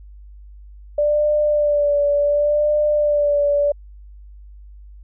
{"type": "tone with vibrato", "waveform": "sine", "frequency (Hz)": 587.3, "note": "D5", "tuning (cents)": 0, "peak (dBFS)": -14, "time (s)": [0.98, 3.72], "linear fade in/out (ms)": 5, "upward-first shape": "sine", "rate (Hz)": 0.69, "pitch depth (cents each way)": 32, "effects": ["added 50 Hz sine -38 dBFS peak until 5.03 s"]}